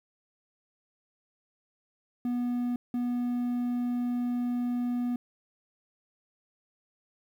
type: tone pair in turn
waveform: triangle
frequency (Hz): 243.9 / 243.9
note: B3 / B3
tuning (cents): -21 / -21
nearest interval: unison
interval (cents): 0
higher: neither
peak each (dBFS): -25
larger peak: neither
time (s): 2.25-2.76 / 2.94-5.16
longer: second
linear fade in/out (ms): 2
effects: 10-bit